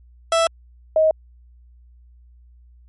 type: tone pair in turn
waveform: 30% pulse / sine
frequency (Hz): 661 / 629.9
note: E5 / D#5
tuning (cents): +5 / +21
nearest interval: minor second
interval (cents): 84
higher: first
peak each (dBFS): -12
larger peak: neither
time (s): 0.32-0.47 / 0.96-1.11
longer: neither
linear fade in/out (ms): 2
effects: added 60 Hz sine -46 dBFS peak until 2.88 s + MP3 48 kbps